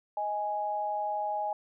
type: tone pair together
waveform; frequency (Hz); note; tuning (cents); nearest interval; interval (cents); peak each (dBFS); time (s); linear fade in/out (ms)
sine; 627.1 / 830.6; D#5 / G#5; +13 / 0; perfect fourth; 487; -35 / -30; 0.17-1.53; 2
effects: none